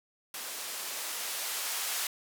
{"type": "noise with band-pass filter sweep", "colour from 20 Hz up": "violet", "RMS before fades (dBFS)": -36, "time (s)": [0.34, 2.07], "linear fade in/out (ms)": 2, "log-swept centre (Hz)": [330, 790], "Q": 0.71, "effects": []}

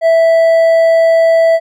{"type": "tone with hard clipping", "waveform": "triangle", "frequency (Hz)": 658, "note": "E5", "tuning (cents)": -3, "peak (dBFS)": -7, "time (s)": [0.01, 1.6], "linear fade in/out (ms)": 50, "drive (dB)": 7, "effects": []}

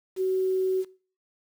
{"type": "tone with quantisation", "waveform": "sine", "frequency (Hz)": 375.8, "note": "F#4", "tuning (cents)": 27, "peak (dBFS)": -22, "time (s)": [0.16, 0.85], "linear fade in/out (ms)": 50, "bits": 8, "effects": ["noise-tail reverb RT60 0.4 s tail -20 dB re dry"]}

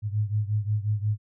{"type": "beating tone pair", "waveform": "sine", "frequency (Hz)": [103.83, 109.43], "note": ["G#2", "A2"], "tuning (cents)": [0, -9], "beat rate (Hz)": 5.6, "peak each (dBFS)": [-25, -28], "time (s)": [0.02, 1.18], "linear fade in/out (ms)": 50, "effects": []}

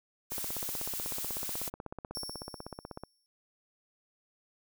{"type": "noise", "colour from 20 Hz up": "blue", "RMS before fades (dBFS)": -37, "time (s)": [0.3, 1.7], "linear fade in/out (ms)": 20}
{"type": "click train", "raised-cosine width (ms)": 1, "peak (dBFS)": -26, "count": 45, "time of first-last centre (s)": [0.32, 3.036], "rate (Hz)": 16.2}
{"type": "tone with exponential decay", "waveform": "sawtooth", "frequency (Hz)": 5460, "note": "F8", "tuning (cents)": -40, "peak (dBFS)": -33, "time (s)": [2.15, 3.26], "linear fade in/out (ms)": 0, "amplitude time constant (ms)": 240}
{"effects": []}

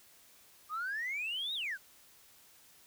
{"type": "exponential two-way sweep", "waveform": "sine", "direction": "up then down", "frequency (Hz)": [1194, 3858, 1431], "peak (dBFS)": -33, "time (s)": [0.69, 1.78], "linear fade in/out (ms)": 50, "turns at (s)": 1.54, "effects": ["tanh soft clip ceiling -31 dBFS", "white hiss -61 dBFS RMS until 2.86 s"]}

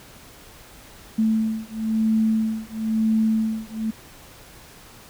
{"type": "beating tone pair", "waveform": "sine", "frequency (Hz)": [220, 221], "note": ["A3", "A3"], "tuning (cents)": [0, 8], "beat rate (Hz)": 1, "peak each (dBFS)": -22, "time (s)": [1.18, 3.91], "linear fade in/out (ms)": 10, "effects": ["pink hiss -46 dBFS RMS until 5.09 s"]}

